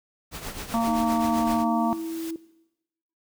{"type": "noise with tremolo", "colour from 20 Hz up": "pink", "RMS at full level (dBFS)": -33, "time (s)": [0.31, 1.65], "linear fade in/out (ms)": 50, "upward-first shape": "triangle", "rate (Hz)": 7.7, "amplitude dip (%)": 70}
{"type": "noise with exponential growth", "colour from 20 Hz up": "white", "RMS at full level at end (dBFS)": -40, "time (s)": [0.74, 2.31], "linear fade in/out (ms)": 5, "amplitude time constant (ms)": 340}
{"type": "harmonic tone", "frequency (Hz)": 229.8, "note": "A#3", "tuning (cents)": -25, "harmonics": [1, 3, 4, 5], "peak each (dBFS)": [-23, -28, -29, -30], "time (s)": [0.74, 1.93], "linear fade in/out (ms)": 0}
{"type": "tone with pitch glide", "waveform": "sine", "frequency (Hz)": [311.4, 327.6], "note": ["D#4", "E4"], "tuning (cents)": [2, -11], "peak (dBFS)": -29, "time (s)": [0.87, 2.36], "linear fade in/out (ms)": 2, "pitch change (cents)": 87, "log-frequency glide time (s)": [1.85, 1.92]}
{"effects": ["noise-tail reverb RT60 0.9 s tail -18 dB re dry"]}